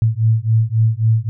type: beating tone pair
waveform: sine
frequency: 110 / 113.7 Hz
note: A2 / A#2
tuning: 0 / -43 cents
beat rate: 3.7 Hz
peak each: -15 dBFS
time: 0.02-1.29 s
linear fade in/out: 0 ms
effects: none